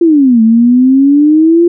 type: exponential two-way sweep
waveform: sine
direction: down then up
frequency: 349.2 to 220 to 349.2 Hz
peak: -3 dBFS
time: 0.01-1.68 s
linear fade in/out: 5 ms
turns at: 0.42 s
effects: none